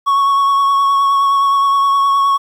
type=tone with vibrato; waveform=triangle; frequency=1108.7 Hz; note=C#6; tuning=in tune; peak=-8 dBFS; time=0.06-2.38 s; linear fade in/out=20 ms; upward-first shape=triangle; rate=9.6 Hz; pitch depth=20 cents each way; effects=8-bit